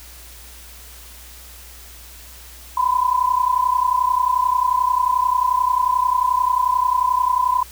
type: tone pair together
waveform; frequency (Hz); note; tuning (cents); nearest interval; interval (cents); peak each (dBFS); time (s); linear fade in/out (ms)
sine; 987.8 / 1019.1; B5 / C6; 0 / -46; minor second; 54; -18; 2.77-7.63; 5
effects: added 60 Hz sine -42 dBFS peak until 7.71 s + white hiss -42 dBFS RMS until 7.71 s